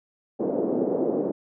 pink band-pass noise, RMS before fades -25 dBFS, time 0.39-1.32 s, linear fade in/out 20 ms, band 260 to 520 Hz, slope 24 dB/octave, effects none

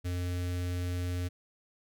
square tone with notch filter, 89.1 Hz, F2, 35 cents sharp, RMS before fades -33 dBFS, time 0.04-1.29 s, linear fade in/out 20 ms, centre 930 Hz, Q 1.1, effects none

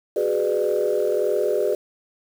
sine chord, G# half-diminished seventh, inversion third, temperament just, 373.8 / 415.3 / 498.4 / 598 Hz, F#4 / G#4 / B4 / D5, +18 / 0 / +16 / +31 cents, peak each -25 / -22 / -24 / -24 dBFS, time 0.16-1.75 s, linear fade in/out 5 ms, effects tanh soft clip ceiling -11 dBFS + 7-bit

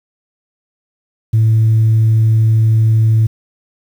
sine tone, 110.9 Hz, A2, 14 cents sharp, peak -6 dBFS, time 1.33-3.27 s, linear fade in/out 10 ms, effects tanh soft clip ceiling -5 dBFS + 7-bit

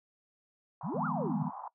white band-pass noise, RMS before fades -43 dBFS, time 0.81-1.68 s, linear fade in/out 2 ms, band 780 to 1000 Hz, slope 48 dB/octave
sine exponential two-way sweep, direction up then down, 123.47 to 1462 to 123.47 Hz, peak -33 dBFS, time 0.83-1.44 s, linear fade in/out 20 ms, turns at 1.06 s
sine chord, F half-diminished seventh, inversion third, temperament equal, 155.56 / 174.61 / 207.7 / 246.9 Hz, Eb3 / F3 / Ab3 / Cb4, 0 / 0 / 0 / 0 cents, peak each -38 dBFS, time 0.94-1.5 s, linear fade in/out 10 ms
effects noise-tail reverb RT60 0.1 s tail -20 dB re dry

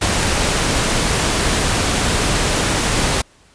pink noise, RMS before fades -17 dBFS, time 0.01-3.22 s, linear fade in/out 10 ms, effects pink hiss -51 dBFS RMS until 3.54 s + resampled to 22050 Hz

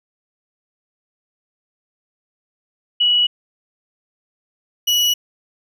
sine / 35% pulse tone pair in turn, 2931 / 2931 Hz, F#7 / F#7, -17 / -17 cents, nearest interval unison, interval 0 cents, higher neither, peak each -12 dBFS, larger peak neither, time 3-3.27 / 4.87-5.14 s, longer neither, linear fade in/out 10 ms, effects none

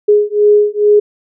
sine beating tone pair, 415.3 / 417.6 Hz, G#4 / G#4, 0 / +10 cents, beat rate 2.3 Hz, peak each -10 dBFS, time 0.08-1 s, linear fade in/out 10 ms, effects none

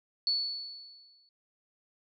sine tone with exponential decay, 4435 Hz, C#8, in tune, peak -24 dBFS, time 0.27-1.29 s, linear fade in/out 1 ms, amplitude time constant 220 ms, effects none

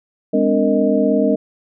sine tone cluster, 205.8 / 255.2 / 292.1 / 460.5 / 622 Hz, G#3 / C4 / D4 / A#4 / D#5, -16 / -43 / -9 / -21 / -1 cents, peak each -19 dBFS, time 0.33-1.36 s, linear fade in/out 10 ms, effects none

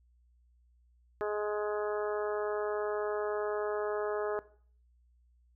harmonic tone, 209.5 Hz, G#3, 15 cents sharp, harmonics 2 / 3 / 4 / 5 / 6 / 7 / 8, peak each -32 / -38 / -42 / -44 / -42 / -48 / -46 dBFS, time 1.21-4.39 s, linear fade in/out 0 ms, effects noise-tail reverb RT60 0.5 s tail -18 dB re dry + added 60 Hz sine -63 dBFS peak until 5.55 s

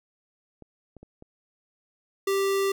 clicks, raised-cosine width 2 ms, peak -32 dBFS, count 4, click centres 0.623 / 0.967 / 1.03 / 1.224 s
square tone, 392 Hz, G4, in tune, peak -23 dBFS, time 2.27-2.72 s, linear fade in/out 5 ms
effects none

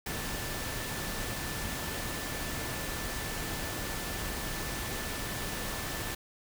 sine tone in noise, 1760 Hz, A6, in tune, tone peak -45 dBFS, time 0.06-6.15 s, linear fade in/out 5 ms, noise pink, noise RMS -36 dBFS, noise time 0.06-6.15 s, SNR -12 dB, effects none

